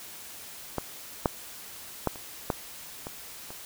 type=clicks; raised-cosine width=1 ms; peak=-14 / -8 / -10 / -29 / -11 / -22 / -27 dBFS; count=7; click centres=0.783 / 1.258 / 2.073 / 2.158 / 2.502 / 3.069 / 3.505 s; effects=white hiss -44 dBFS RMS until 3.65 s